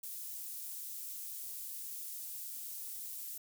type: high-pass noise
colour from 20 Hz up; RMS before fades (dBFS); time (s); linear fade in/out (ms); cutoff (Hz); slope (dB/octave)
pink; -44; 0.03-3.38; 5; 12000; 12
effects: none